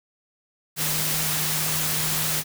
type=tone in noise; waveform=sine; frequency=155.56 Hz; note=D#3; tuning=in tune; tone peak=-32 dBFS; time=0.76-2.44 s; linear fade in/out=50 ms; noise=white; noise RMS=-25 dBFS; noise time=0.76-2.44 s; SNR=-10 dB; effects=none